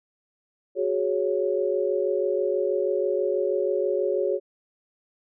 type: chord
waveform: sine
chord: F# suspended second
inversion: none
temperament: just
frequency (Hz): 370 / 416.2 / 555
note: F#4 / G#4 / C#5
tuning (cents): 0 / +4 / +2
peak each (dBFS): -26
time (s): 0.75-4.4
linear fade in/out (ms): 50
effects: none